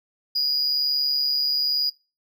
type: tone with amplitude modulation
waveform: triangle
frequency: 4900 Hz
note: D#8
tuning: 27 cents flat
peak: -17 dBFS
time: 0.35-1.9 s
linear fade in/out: 10 ms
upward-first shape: sine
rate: 141 Hz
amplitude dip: 55%
effects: noise-tail reverb RT60 0.3 s tail -23 dB re dry